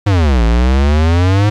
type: exponential two-way sweep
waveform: square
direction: down then up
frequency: 106.7 to 55 to 106.7 Hz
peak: -9 dBFS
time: 0.06-1.5 s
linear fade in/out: 10 ms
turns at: 0.44 s
effects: low-pass 5000 Hz 12 dB/octave + 8-bit